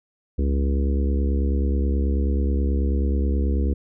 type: harmonic tone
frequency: 69.3 Hz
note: C#2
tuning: in tune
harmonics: 1 / 3 / 4 / 5 / 6 / 7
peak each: -19 / -29 / -31 / -33 / -35 / -36 dBFS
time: 0.38-3.74 s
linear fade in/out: 10 ms
effects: none